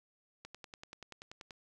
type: click train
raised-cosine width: 0.2 ms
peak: -30 dBFS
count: 12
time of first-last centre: 0.45-1.508 s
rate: 10.4 Hz
effects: none